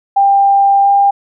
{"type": "tone with pitch glide", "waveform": "sine", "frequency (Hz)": [794, 799.5], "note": ["G5", "G5"], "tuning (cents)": [22, 34], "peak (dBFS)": -6, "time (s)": [0.16, 1.11], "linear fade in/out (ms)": 10, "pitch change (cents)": 12, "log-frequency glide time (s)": [0.83, 0.88], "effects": []}